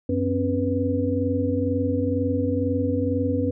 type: tone cluster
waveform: sine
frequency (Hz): 94.7 / 257 / 279.1 / 490.3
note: F#2 / C4 / C#4 / B4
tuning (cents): +41 / -31 / +12 / -13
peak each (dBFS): -26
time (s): 0.09-3.51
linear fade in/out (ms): 5
effects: none